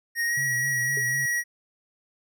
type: tone with pitch glide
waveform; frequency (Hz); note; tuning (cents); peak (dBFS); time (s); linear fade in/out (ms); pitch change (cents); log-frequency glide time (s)
square; 1864.7 to 1911.6; A#6 to A#6; 0 to +43; -24; 0.15-1.44; 50; +43; 0.26-0.37
type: tone with vibrato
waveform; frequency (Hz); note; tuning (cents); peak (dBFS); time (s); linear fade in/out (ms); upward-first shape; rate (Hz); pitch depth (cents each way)
sine; 130.81; C3; 0; -34; 0.37-1.26; 5; sine; 4; 94
type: tone with exponential decay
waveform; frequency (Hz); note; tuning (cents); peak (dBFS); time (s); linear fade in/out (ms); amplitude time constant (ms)
sine; 413.4; G#4; -8; -31; 0.97-1.07; 2; 21
effects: none